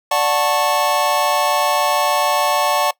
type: chord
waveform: square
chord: D major seventh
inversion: none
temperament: just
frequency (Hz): 587.3 / 734.2 / 881 / 1101.2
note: D5 / F#5 / A5 / C#6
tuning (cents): 0 / -14 / +2 / -12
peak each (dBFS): -21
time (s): 0.11-2.91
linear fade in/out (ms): 5
effects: noise-tail reverb RT60 0.1 s tail -20 dB re dry